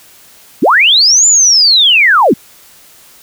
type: linear two-way sweep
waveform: sine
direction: up then down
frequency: 155.56 to 7190 to 155.56 Hz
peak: -4 dBFS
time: 0.62-2.34 s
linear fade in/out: 10 ms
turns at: 1.27 s
effects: white hiss -41 dBFS RMS until 3.22 s